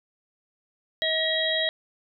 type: harmonic tone with a mistuned harmonic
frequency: 637 Hz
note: D#5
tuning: 41 cents sharp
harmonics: 1 / 3 / 5 / 6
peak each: -28 / -28 / -28 / -28 dBFS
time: 1.02-1.69 s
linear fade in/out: 0 ms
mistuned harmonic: 5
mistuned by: +53 cents
effects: none